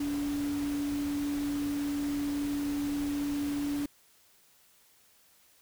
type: tone in noise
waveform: sine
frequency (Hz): 287.6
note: D4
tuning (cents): -36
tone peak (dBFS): -29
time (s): 0-3.86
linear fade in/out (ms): 5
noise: pink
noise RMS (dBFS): -43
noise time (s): 0-3.86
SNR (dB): +11
effects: white hiss -63 dBFS RMS until 5.61 s